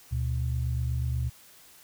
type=tone pair together; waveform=sine; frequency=73.23 / 121.5 Hz; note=D2 / B2; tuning=-4 / -28 cents; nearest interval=major sixth; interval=876 cents; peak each=-28 dBFS; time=0.11-1.3 s; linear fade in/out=20 ms; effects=tanh soft clip ceiling -18 dBFS + white hiss -54 dBFS RMS until 1.83 s